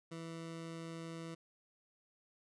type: tone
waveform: 20% pulse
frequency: 164.81 Hz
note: E3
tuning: in tune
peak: -39 dBFS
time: 0.11-1.35 s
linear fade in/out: 10 ms
effects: resampled to 22050 Hz